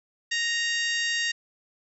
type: harmonic tone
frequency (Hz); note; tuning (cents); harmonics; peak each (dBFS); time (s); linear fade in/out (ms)
932.3; A#5; 0; 2 / 3 / 4 / 5 / 6 / 7 / 8; -27 / -31 / -33 / -35 / -37 / -38 / -39; 0.31-1.32; 10
effects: none